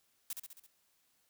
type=noise with echo; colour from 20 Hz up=blue; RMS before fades=-39 dBFS; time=0.3-0.33 s; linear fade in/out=2 ms; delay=67 ms; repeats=5; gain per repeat=-4 dB; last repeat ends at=0.665 s; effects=white hiss -74 dBFS RMS until 1.29 s